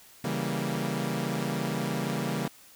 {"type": "chord", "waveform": "sawtooth", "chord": "C# diminished seventh", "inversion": "none", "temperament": "equal", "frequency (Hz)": [138.59, 164.81, 196, 233.1], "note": ["C#3", "E3", "G3", "Bb3"], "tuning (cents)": [0, 0, 0, 0], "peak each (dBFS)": -30, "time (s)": [0.24, 2.48], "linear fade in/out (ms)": 5, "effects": ["white hiss -54 dBFS RMS until 2.75 s"]}